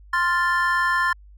triangle chord, F major, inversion second, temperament equal, 1046.5 / 1396.9 / 1760 Hz, C6 / F6 / A6, 0 / 0 / 0 cents, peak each -20 / -24 / -20 dBFS, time 0.13-1.13 s, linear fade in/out 5 ms, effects added 50 Hz sine -44 dBFS peak until 1.37 s

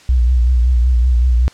sine tone with vibrato, 61.2 Hz, B1, 15 cents flat, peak -9 dBFS, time 0.09-1.48 s, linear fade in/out 0 ms, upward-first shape triangle, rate 5.3 Hz, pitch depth 87 cents each way, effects white hiss -44 dBFS RMS until 1.53 s + low-pass 6000 Hz 12 dB/octave

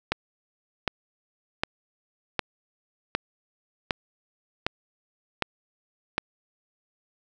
click train, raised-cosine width 0.3 ms, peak -7 dBFS, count 9, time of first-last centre 0.12-6.181 s, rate 1.32 Hz, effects none

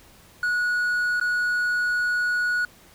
triangle tone with dropouts, 1460 Hz, F#6, 24 cents flat, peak -19 dBFS, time 0.43-2.65 s, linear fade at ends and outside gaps 2 ms, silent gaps 1.199-1.212 s, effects pink hiss -52 dBFS RMS until 2.94 s

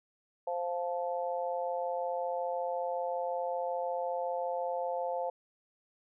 harmonic tone, 174.61 Hz, F3, in tune, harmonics 3 / 4 / 5, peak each -34 / -36 / -38 dBFS, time 0.47-5.3 s, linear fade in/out 5 ms, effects none

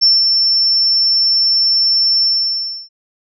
sine tone with ADSR envelope, 5390 Hz, E8, 38 cents sharp, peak -6 dBFS, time 0.01-2.89 s, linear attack 24 ms, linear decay 190 ms, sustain -4 dB, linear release 660 ms, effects none

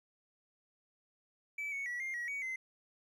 triangle tone with pitch steps, 2305 / 2219 / 1940 / 2113 / 1913 / 2249 / 2062 Hz, D7 / C#7 / B6 / C7 / A#6 / C#7 / C7, -33 / +1 / -31 / +16 / +44 / +24 / -26 cents, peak -34 dBFS, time 1.58-2.56 s, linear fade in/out 5 ms, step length 140 ms, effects tanh soft clip ceiling -31 dBFS

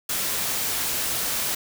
white noise, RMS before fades -26 dBFS, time 0.09-1.55 s, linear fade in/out 5 ms, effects none

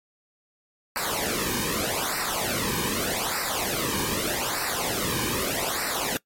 pink noise with flanger, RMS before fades -27 dBFS, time 0.96-6.17 s, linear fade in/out 0 ms, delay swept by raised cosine 0.3 to 1.5 ms, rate 0.82 Hz, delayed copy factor -0.85, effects noise-tail reverb RT60 0.1 s tail -22 dB re dry + MP3 64 kbps

